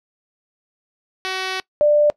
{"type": "tone pair in turn", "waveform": ["5% pulse", "sine"], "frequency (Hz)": [376.5, 592.7], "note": ["F#4", "D5"], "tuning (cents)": [30, 16], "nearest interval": "minor sixth", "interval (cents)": 786, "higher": "second", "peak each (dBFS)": -11, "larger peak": "neither", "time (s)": [[1.25, 1.6], [1.81, 2.1]], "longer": "first", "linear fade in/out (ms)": 0, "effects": ["noise-tail reverb RT60 0.1 s tail -22 dB re dry", "low-pass 6000 Hz 12 dB/octave"]}